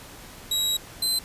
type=tone pair in turn; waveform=sawtooth; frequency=3850 / 4079 Hz; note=B7 / C8; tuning=-45 / -45 cents; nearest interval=minor second; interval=100 cents; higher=second; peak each=-19 dBFS; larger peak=neither; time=0.51-0.77 / 1.02-1.19 s; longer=first; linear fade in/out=5 ms; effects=pink hiss -44 dBFS RMS until 1.24 s + resampled to 32000 Hz